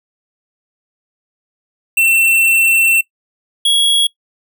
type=tone pair in turn; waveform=square; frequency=2695 / 3325 Hz; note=E7 / G#7; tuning=+38 / +1 cents; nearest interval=major third; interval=363 cents; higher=second; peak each=-10 dBFS; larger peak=neither; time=1.97-3.01 / 3.65-4.07 s; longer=first; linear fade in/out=5 ms; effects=noise-tail reverb RT60 0.1 s tail -21 dB re dry